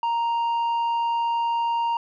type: tone with tanh clipping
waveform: sine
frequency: 932.3 Hz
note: A#5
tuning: in tune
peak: -22 dBFS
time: 0.03-1.97 s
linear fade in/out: 2 ms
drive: 5 dB
effects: none

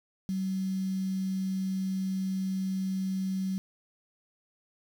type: tone with quantisation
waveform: sine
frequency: 190 Hz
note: F#3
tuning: 46 cents sharp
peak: -28 dBFS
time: 0.29-3.58 s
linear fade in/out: 0 ms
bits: 8
effects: none

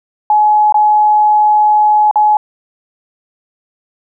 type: tone with dropouts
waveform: sine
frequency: 846 Hz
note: G#5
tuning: 32 cents sharp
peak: -6 dBFS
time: 0.3-2.37 s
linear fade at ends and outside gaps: 2 ms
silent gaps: 0.724-0.743 / 2.112-2.157 s
effects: none

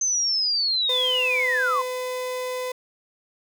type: linear sweep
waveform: sine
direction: down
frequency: 6272 to 994 Hz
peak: -20 dBFS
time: 0.01-1.82 s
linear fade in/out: 5 ms
type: tone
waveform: 35% pulse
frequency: 505 Hz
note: B4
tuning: 39 cents sharp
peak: -25 dBFS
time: 0.89-2.72 s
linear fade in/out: 5 ms
effects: none

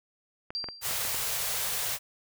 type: clicks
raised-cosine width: 0.5 ms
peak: -23 dBFS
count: 6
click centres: 0.505 / 0.642 / 0.687 / 0.911 / 1.051 / 1.145 s
type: tone with exponential decay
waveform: sine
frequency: 4719 Hz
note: D8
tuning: 7 cents sharp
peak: -28 dBFS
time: 0.55-1.06 s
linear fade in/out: 0 ms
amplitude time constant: 110 ms
type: band-stop noise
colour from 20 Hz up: white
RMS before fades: -31 dBFS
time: 0.81-1.99 s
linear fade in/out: 50 ms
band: 170 to 420 Hz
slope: 48 dB/octave
effects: none

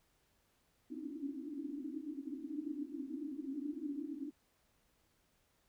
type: band-pass noise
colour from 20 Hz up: white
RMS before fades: -43 dBFS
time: 0.9-4.31 s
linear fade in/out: 10 ms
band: 270 to 310 Hz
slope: 96 dB/octave
effects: pink hiss -75 dBFS RMS until 5.68 s

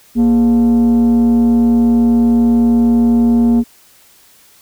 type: tone with frequency modulation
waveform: sine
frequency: 235 Hz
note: A#3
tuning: 14 cents sharp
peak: -5 dBFS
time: 0.15-3.64 s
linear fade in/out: 50 ms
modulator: 179 Hz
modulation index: 0.29
effects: tanh soft clip ceiling -7 dBFS + white hiss -47 dBFS RMS until 4.61 s

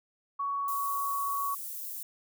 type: tone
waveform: sine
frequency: 1120 Hz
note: C#6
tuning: 18 cents sharp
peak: -29 dBFS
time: 0.39-1.55 s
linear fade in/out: 10 ms
type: high-pass noise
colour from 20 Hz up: white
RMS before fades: -39 dBFS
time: 0.68-2.03 s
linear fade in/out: 2 ms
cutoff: 12000 Hz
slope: 12 dB/octave
effects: none

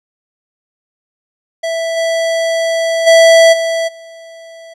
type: tone with level steps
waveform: square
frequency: 659.3 Hz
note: E5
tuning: in tune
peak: -16 / -13 / -4 / -14 / -33 dBFS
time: 1.63-4.74 s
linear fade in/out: 10 ms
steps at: 1.96 / 3.06 / 3.52 / 3.87 s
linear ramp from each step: 20 ms
effects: low-pass 8000 Hz 12 dB/octave

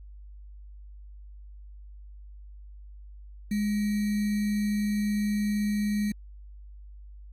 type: tone with sample-and-hold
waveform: sine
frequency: 207.7 Hz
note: G#3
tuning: in tune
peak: -24 dBFS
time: 3.51-6.12 s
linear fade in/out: 5 ms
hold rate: 2100 Hz
effects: added 50 Hz sine -43 dBFS peak until 7.32 s + AAC 48 kbps

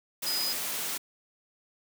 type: tone in noise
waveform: sine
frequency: 4978 Hz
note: D#8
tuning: in tune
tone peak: -29 dBFS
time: 0.26-0.53 s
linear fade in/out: 10 ms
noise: white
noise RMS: -33 dBFS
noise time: 0.22-0.98 s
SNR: +1 dB
effects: high-pass 150 Hz 12 dB/octave

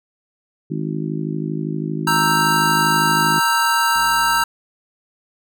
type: harmonic tone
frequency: 52.6 Hz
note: G#1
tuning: 23 cents sharp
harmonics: 3 / 4 / 5 / 6 / 7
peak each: -24 / -28 / -29 / -28 / -31 dBFS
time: 0.7-3.4 s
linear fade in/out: 10 ms
type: chord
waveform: square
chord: E diminished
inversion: second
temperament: equal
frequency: 932.3 / 1318.5 / 1568 Hz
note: Bb5 / E6 / G6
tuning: 0 / 0 / 0 cents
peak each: -19 / -20 / -21 dBFS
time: 2.07-4.44 s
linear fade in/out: 5 ms
type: click train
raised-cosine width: 3 ms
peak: -29 dBFS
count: 40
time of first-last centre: 3.96-4.429 s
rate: 83.2 Hz
effects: none

